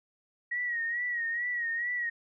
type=tone with vibrato; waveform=sine; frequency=1900 Hz; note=A#6; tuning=33 cents sharp; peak=-29 dBFS; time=0.51-2.1 s; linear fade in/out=10 ms; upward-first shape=sine; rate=2.3 Hz; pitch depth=62 cents each way; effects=none

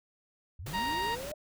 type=linear sweep; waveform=sine; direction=up; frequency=65.41 to 622.3 Hz; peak=-39 dBFS; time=0.59-1.34 s; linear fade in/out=5 ms
type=noise; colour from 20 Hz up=pink; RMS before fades=-42 dBFS; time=0.66-1.32 s; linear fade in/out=5 ms
type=harmonic tone; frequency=936 Hz; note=A#5; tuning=7 cents sharp; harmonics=1 / 2 / 3 / 4 / 5; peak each=-31 / -37 / -41 / -43 / -45 dBFS; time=0.73-1.16 s; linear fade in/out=20 ms
effects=none

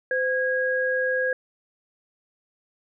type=tone pair together; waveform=sine; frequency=513.8 / 1643 Hz; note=C5 / G#6; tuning=-32 / -19 cents; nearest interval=octave + minor sixth; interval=2013 cents; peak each=-24 dBFS; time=0.11-1.33 s; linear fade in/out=2 ms; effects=none

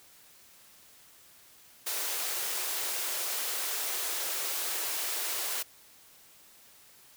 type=high-pass noise; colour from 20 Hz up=white; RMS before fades=-33 dBFS; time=1.86-5.63 s; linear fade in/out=10 ms; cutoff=340 Hz; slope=48 dB/octave; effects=white hiss -57 dBFS RMS until 7.16 s

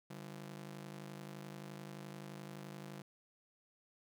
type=ring-modulated tone; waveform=sawtooth; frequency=168.8 Hz; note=E3; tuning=41 cents sharp; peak=-40 dBFS; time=0.1-3.02 s; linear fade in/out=5 ms; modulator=25.8 Hz; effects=none

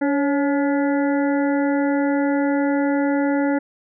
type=harmonic tone with a mistuned harmonic; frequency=284.6 Hz; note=C#4; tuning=46 cents sharp; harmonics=1 / 2 / 3 / 5 / 6 / 7; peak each=-18 / -24 / -28 / -32 / -34 / -35 dBFS; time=0.01-3.59 s; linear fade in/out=10 ms; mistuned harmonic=2; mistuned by=-49 cents; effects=none

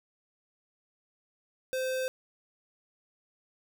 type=tone; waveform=square; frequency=518 Hz; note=C5; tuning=17 cents flat; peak=-30 dBFS; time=1.73-2.08 s; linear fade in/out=0 ms; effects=none

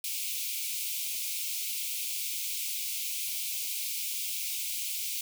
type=high-pass noise; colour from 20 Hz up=white; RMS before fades=-34 dBFS; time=0.04-5.21 s; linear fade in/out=2 ms; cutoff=2200 Hz; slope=96 dB/octave; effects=none

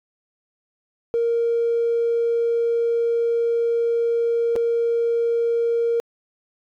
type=tone with dropouts; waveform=triangle; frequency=466.2 Hz; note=A#4; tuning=in tune; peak=-14 dBFS; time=1.14-6 s; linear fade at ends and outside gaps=0 ms; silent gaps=4.556-4.562 s; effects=tanh soft clip ceiling -15 dBFS

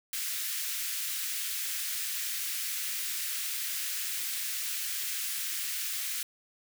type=high-pass noise; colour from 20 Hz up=white; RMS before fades=-34 dBFS; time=0.13-6.23 s; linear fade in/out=2 ms; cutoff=1600 Hz; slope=24 dB/octave; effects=none

